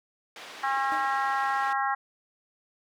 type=band-pass noise; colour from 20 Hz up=white; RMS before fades=-44 dBFS; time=0.36-1.73 s; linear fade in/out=2 ms; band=330 to 3000 Hz; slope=12 dB/octave
type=harmonic tone; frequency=270.6 Hz; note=C#4; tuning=42 cents flat; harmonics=3 / 4 / 5 / 6 / 7; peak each=-28 / -30 / -32 / -34 / -35 dBFS; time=0.63-1.95 s; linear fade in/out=10 ms
type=tone with exponential decay; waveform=30% pulse; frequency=311.1 Hz; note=D#4; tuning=in tune; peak=-33 dBFS; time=0.92-1.22 s; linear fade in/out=0 ms; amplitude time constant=65 ms
effects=none